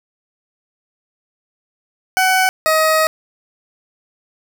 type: tone pair in turn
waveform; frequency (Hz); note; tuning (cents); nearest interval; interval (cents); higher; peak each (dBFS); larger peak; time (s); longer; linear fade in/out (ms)
20% pulse; 751 / 631.5; F#5 / D#5; +26 / +26; minor third; 300; first; -7; neither; 2.17-2.49 / 2.66-3.07; second; 0
effects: none